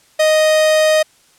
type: tone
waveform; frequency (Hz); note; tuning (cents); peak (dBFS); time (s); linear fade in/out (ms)
45% pulse; 622.3; D#5; 0; -10; 0.19-1.03; 10
effects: white hiss -52 dBFS RMS until 1.38 s + low-pass 10000 Hz 12 dB/octave